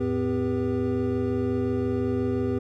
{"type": "tone cluster", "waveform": "triangle", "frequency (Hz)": [84.2, 109.9, 254.2, 397, 484.4], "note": ["E2", "A2", "C4", "G4", "B4"], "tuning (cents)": [37, -2, -50, 22, -34], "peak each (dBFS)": [-32, -29, -25, -26, -31], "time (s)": [0, 2.59], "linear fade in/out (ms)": 10, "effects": []}